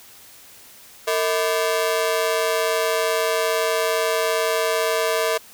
sawtooth ring-modulated tone, 547 Hz, C#5, 23 cents flat, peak -12 dBFS, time 1.07-5.38 s, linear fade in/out 10 ms, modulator 91.2 Hz, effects white hiss -46 dBFS RMS until 5.53 s

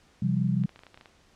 sine chord, C suspended fourth, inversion none, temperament equal with one note detuned, 130.81 / 170.72 / 196 Hz, C3 / F3 / G3, 0 / -39 / 0 cents, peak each -27 dBFS, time 0.22-0.66 s, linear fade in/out 5 ms
clicks, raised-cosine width 0.3 ms, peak -32 dBFS, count 10, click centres 0.637 / 0.693 / 0.76 / 0.792 / 0.835 / 0.867 / 0.944 / 0.975 / 1.011 / 1.058 s
effects pink hiss -61 dBFS RMS until 1.35 s + low-pass 7000 Hz 12 dB/octave

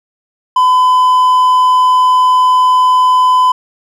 triangle tone, 1010 Hz, B5, 39 cents sharp, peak -4 dBFS, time 0.56-3.52 s, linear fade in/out 5 ms, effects none

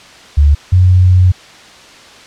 sine tone pair in turn, 72.6 / 91.47 Hz, D2 / F#2, -19 / -19 cents, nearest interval major third, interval 400 cents, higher second, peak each -4 dBFS, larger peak neither, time 0.37-0.55 / 0.72-1.32 s, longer second, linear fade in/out 10 ms, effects white hiss -37 dBFS RMS until 2.26 s + low-pass 5000 Hz 12 dB/octave

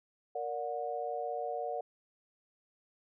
sine chord, Bb augmented, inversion none, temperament just, 466.2 / 582.7 / 728.4 Hz, Bb4 / D5 / F#5, 0 / -14 / -27 cents, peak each -39 / -39 / -37 dBFS, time 0.35-1.81 s, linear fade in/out 5 ms, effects none

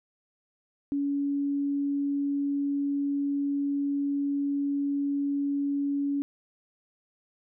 sine tone, 282.5 Hz, C#4, 33 cents sharp, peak -25 dBFS, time 0.92-6.22 s, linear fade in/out 0 ms, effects none

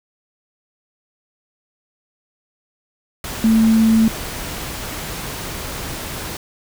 sine tone in noise, 222.9 Hz, A3, 23 cents sharp, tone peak -10 dBFS, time 3.44-4.08 s, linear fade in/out 2 ms, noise pink, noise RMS -28 dBFS, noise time 3.24-6.37 s, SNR +15 dB, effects none

